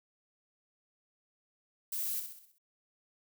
violet noise with echo, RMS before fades -36 dBFS, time 1.92-2.2 s, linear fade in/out 5 ms, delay 64 ms, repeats 6, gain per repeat -6 dB, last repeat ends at 2.584 s, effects none

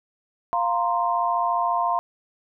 sine chord, F suspended fourth, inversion none, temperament equal, 698.5 / 932.3 / 1046.5 Hz, F5 / Bb5 / C6, 0 / 0 / 0 cents, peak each -24 / -25 / -24 dBFS, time 0.53-1.99 s, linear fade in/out 0 ms, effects none

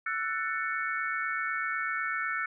sine chord, F# minor seventh, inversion third, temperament just, 1332 / 1480 / 1776 / 2220 Hz, E6 / F#6 / A6 / C#7, +18 / 0 / +16 / +2 cents, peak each -34 / -34 / -35 / -36 dBFS, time 0.06-2.46 s, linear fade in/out 5 ms, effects none

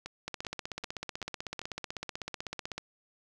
two click trains, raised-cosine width 0.2 ms, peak -19 / -22 dBFS, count 41 / 5, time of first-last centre 0.28-2.78 / 0.06-1.616 s, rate 16 / 2.57 Hz, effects none

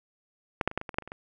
clicks, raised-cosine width 0.5 ms, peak -10 / -9 / -24 / -13 / -21 / -21 / -26 / -10 / -30 / -27 / -23 dBFS, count 11, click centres 0.612 / 0.676 / 0.714 / 0.776 / 0.814 / 0.892 / 0.943 / 0.985 / 1.023 / 1.076 / 1.119 s, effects none

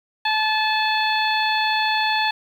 harmonic tone, 867 Hz, A5, 26 cents flat, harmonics 1 / 2 / 3 / 4 / 5, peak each -21 / -24 / -26 / -27 / -28 dBFS, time 0.25-2.31 s, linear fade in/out 5 ms, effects 8-bit

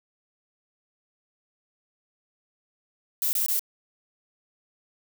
violet noise bursts, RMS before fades -25 dBFS, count 3, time 3.22-3.594 s, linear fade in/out 0 ms, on 110 ms, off 22 ms, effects none

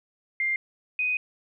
sine tone pair in turn, 2100 / 2497 Hz, C7 / D#7, +6 / +6 cents, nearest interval minor third, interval 300 cents, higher second, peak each -23 dBFS, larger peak neither, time 0.4-0.56 / 0.99-1.17 s, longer second, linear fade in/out 2 ms, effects none

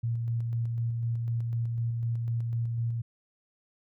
sine tone with tremolo, 116.54 Hz, A#2, in tune, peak -26 dBFS, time 0.03-3.02 s, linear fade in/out 10 ms, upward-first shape square, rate 4 Hz, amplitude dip 25%, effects none

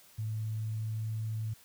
sine tone with pitch glide, 109.1 to 110.11 Hz, A2 to A2, -14 to +2 cents, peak -32 dBFS, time 0.18-1.54 s, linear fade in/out 10 ms, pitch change +16 cents, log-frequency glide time 0.35-1.17 s, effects white hiss -59 dBFS RMS until 1.64 s

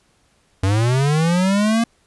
square linear sweep, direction up, 92.5 to 234 Hz, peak -15 dBFS, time 0.63-1.84 s, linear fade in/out 5 ms, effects pink hiss -60 dBFS RMS until 2.06 s + resampled to 24000 Hz

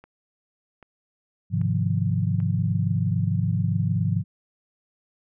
click train, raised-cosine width 0.5 ms, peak -32 dBFS, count 4, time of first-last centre 0.04-2.402 s, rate 1.27 Hz
sine chord, F minor seventh, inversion first, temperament equal, 103.83 / 130.81 / 155.56 / 174.61 Hz, Ab2 / C3 / Eb3 / F3, 0 / 0 / 0 / 0 cents, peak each -24 / -27 / -28 / -26 dBFS, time 1.5-4.24 s, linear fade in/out 50 ms
effects none

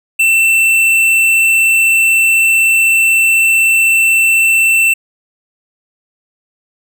sine tone with tanh clipping, 2681 Hz, E7, 29 cents sharp, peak -9 dBFS, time 0.19-4.94 s, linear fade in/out 10 ms, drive 14 dB, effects none

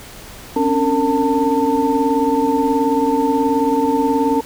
sine tone cluster, 266 / 284.6 / 457.5 / 894 Hz, C4 / C#4 / A#4 / A5, +29 / +46 / -32 / +27 cents, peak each -19 dBFS, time 0.56-4.41 s, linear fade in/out 5 ms, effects pink hiss -37 dBFS RMS until 4.45 s

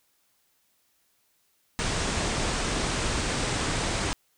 pink low-pass noise, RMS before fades -28 dBFS, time 1.79-4.13 s, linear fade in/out 0 ms, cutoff 9200 Hz, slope 96 dB/octave, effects white hiss -69 dBFS RMS until 4.37 s

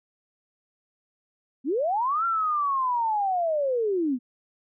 sine linear two-way sweep, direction up then down, 233.1 to 1379 to 233.1 Hz, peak -22 dBFS, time 1.64-4.19 s, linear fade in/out 50 ms, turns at 2.25 s, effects none

